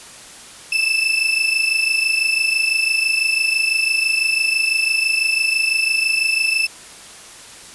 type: tone pair together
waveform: 35% pulse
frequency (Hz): 2623 / 2649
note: E7 / E7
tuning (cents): -9 / +8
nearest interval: unison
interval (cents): 17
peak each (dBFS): -17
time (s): 0.72-6.67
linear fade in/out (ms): 5
effects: white hiss -39 dBFS RMS until 7.74 s + resampled to 24000 Hz